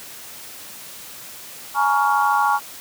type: chord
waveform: sine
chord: Bb minor seventh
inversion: third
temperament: just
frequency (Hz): 839.1 / 932.3 / 1118.8 / 1398.5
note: Ab5 / Bb5 / Db6 / F6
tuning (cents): +18 / 0 / +16 / +2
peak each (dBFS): -19 / -23 / -20 / -23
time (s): 1.74-2.6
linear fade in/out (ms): 50
effects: white hiss -38 dBFS RMS until 2.8 s + high-pass 80 Hz 12 dB/octave